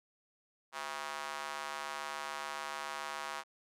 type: tone with high-pass filter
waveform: square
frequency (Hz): 73.5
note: D2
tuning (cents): +2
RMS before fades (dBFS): -41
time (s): 0.72-3.44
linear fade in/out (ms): 50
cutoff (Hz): 1000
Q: 1.7
effects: low-pass 10000 Hz 12 dB/octave